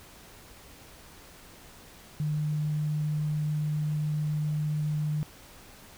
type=tone; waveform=sine; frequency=151.2 Hz; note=D#3; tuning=49 cents flat; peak=-26 dBFS; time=2.2-5.23 s; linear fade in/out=0 ms; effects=pink hiss -51 dBFS RMS until 5.97 s